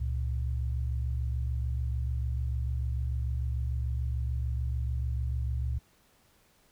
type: tone pair together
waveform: sine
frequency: 68.62 / 115.4 Hz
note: C#2 / A#2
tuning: -17 / -17 cents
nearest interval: major sixth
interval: 900 cents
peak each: -29 / -34 dBFS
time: 0-5.79 s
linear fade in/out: 10 ms
effects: pink hiss -65 dBFS RMS until 6.71 s